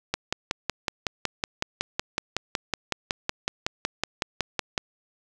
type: click train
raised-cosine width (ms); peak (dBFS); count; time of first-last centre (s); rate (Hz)
0.2; -7; 26; 0.14-4.778; 5.39
effects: none